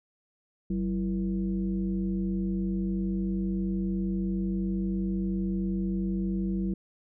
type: tone with frequency modulation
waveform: sine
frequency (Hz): 189.4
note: F#3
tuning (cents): +41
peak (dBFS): -26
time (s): 0.7-6.74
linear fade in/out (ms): 5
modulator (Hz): 143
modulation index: 0.8
effects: none